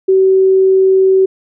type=tone; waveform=sine; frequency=380.8 Hz; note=F#4; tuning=50 cents sharp; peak=-6 dBFS; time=0.08-1.26 s; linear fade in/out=10 ms; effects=none